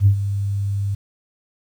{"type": "tone with ADSR envelope", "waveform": "sine", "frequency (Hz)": 99.8, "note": "G2", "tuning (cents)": 32, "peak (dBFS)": -7, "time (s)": [0, 0.95], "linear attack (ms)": 61, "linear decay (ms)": 91, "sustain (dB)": -12, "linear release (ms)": 8, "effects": ["tanh soft clip ceiling -3 dBFS", "8-bit"]}